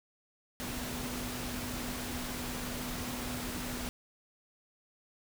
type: tone in noise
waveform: sine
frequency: 246.9 Hz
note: B3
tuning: in tune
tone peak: -41 dBFS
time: 0.6-3.89 s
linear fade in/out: 0 ms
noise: pink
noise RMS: -39 dBFS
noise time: 0.6-3.89 s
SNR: -5 dB
effects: none

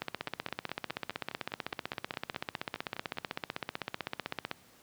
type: two click trains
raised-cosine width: 0.3 ms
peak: -17 / -24 dBFS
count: 72 / 15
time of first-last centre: 0.02-4.514 / 0.28-3.173 s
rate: 15.8 / 4.84 Hz
effects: pink hiss -60 dBFS RMS until 4.82 s + high-pass 100 Hz 12 dB/octave

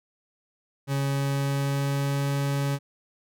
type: tone with pitch glide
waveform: 40% pulse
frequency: 138.59 to 140.28 Hz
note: C#3 to C#3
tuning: 0 to +21 cents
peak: -23 dBFS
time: 0.87-2.79 s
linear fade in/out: 50 ms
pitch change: +21 cents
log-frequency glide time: 1.03-2.29 s
effects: none

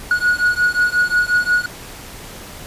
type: beating tone pair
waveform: triangle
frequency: 1453 / 1458.6 Hz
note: F#6 / F#6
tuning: -32 / -25 cents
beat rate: 5.6 Hz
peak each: -15 / -15 dBFS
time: 0.11-1.66 s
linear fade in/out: 2 ms
effects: pink hiss -35 dBFS RMS until 2.66 s + resampled to 32000 Hz

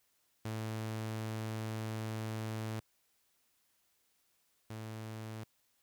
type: tone pair in turn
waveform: sawtooth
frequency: 110 / 110 Hz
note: A2 / A2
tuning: 0 / 0 cents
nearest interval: unison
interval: 0 cents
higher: neither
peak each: -33 / -38 dBFS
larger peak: first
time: 0.45-2.8 / 4.7-5.44 s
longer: first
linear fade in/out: 5 ms
effects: white hiss -75 dBFS RMS until 5.82 s

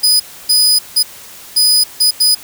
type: tone bursts at uneven times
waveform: sawtooth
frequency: 4978 Hz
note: D#8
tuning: in tune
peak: -5 dBFS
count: 6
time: 0.03-0.2 / 0.49-0.79 / 0.96-1.03 / 1.56-1.84 / 2-2.11 / 2.2-2.35 s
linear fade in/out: 10 ms
effects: white hiss -35 dBFS RMS until 2.43 s

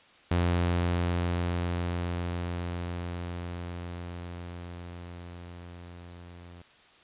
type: tone with level ramp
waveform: sawtooth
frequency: 87.31 Hz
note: F2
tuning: in tune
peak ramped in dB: -19 to -42 dBFS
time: 0.31-6.62 s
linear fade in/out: 5 ms
effects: white hiss -57 dBFS RMS until 7.03 s + resampled to 8000 Hz

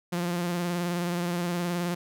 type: tone with vibrato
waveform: sawtooth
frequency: 174.61 Hz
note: F3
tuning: in tune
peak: -23 dBFS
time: 0.12-1.95 s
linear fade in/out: 10 ms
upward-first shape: triangle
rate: 19 Hz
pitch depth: 43 cents each way
effects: none

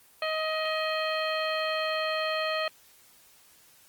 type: harmonic tone with a mistuned harmonic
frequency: 630 Hz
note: D#5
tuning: 21 cents sharp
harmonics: 1 / 2 / 3 / 4 / 5 / 7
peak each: -30 / -33 / -35 / -36 / -37 / -38 dBFS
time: 0.22-2.68 s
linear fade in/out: 2 ms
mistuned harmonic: 7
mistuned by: -72 cents
effects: white hiss -58 dBFS RMS until 3.88 s + Opus 24 kbps

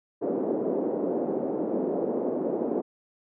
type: band-pass noise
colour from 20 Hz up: white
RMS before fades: -28 dBFS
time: 0.21-2.82 s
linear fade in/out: 20 ms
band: 240 to 510 Hz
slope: 24 dB/octave
effects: none

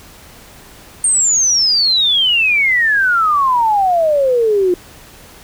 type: exponential sweep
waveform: sine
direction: down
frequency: 8820 to 349.2 Hz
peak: -10 dBFS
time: 1.04-4.74 s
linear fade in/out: 2 ms
effects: pink hiss -40 dBFS RMS until 5.43 s

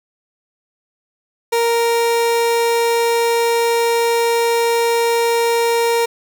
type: tone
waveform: 30% pulse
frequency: 466.2 Hz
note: A#4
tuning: in tune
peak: -11 dBFS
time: 1.52-6.06 s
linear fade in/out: 10 ms
effects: none

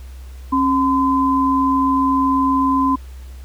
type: tone pair together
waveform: sine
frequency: 270.8 / 1021.3 Hz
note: C#4 / C6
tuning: -40 / -42 cents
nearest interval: octave + major seventh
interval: 2298 cents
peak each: -16 dBFS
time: 0.52-2.96 s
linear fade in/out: 10 ms
effects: added 64 Hz sine -32 dBFS peak until 3.44 s + pink hiss -49 dBFS RMS until 3.44 s

